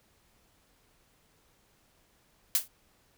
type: noise with exponential decay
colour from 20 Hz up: blue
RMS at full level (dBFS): -21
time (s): 2.55-2.68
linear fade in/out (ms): 1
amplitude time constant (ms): 28
effects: pink hiss -67 dBFS RMS until 3.17 s